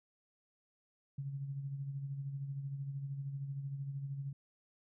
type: tone with tremolo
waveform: sine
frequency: 138.59 Hz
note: C#3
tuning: in tune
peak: -36 dBFS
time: 1.18-4.33 s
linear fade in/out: 5 ms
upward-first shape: sine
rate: 13 Hz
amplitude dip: 50%
effects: none